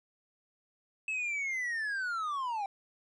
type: linear sweep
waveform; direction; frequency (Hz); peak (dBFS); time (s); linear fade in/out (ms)
triangle; down; 2623 to 771; -30; 1.08-2.66; 2
effects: resampled to 22050 Hz